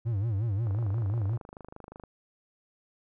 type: tone with vibrato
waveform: triangle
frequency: 106.8 Hz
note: G#2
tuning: 49 cents sharp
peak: -24 dBFS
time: 0.05-1.38 s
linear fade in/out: 20 ms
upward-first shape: sine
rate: 5.6 Hz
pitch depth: 190 cents each way
type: click train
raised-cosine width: 1 ms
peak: -30 dBFS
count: 36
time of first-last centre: 0.67-2.037 s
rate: 25.6 Hz
effects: none